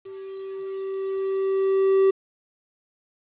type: tone with level ramp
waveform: triangle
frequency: 386.4 Hz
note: G4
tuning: 25 cents flat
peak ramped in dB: -34 to -12 dBFS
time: 0.05-2.11 s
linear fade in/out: 10 ms
effects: resampled to 8000 Hz + 9-bit